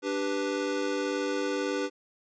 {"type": "chord", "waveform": "square", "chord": "G major", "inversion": "second", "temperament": "equal", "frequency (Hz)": [293.7, 392, 493.9], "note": ["D4", "G4", "B4"], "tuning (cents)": [0, 0, 0], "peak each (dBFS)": -33, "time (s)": [0.02, 1.9], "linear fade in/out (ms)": 50, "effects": ["resampled to 16000 Hz"]}